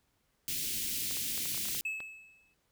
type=band-stop noise; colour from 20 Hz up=white; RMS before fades=-35 dBFS; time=0.48-1.81 s; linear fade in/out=0 ms; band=350 to 2300 Hz; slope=24 dB/octave
type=clicks; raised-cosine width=0.3 ms; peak=-29 dBFS; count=10; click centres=1.11 / 1.17 / 1.378 / 1.456 / 1.546 / 1.577 / 1.655 / 1.686 / 1.749 / 2.004 s
type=tone with exponential decay; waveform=triangle; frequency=2597 Hz; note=E7; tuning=26 cents flat; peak=-29 dBFS; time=1.85-2.54 s; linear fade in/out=5 ms; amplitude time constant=150 ms
effects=pink hiss -75 dBFS RMS until 2.71 s